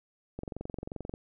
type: click train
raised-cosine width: 2 ms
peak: -24 dBFS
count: 18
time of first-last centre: 0.39-1.139 s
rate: 22.7 Hz
effects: none